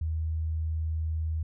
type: tone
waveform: sine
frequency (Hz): 79.6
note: D#2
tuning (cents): +40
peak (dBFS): -27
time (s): 0.01-1.43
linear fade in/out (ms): 5
effects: none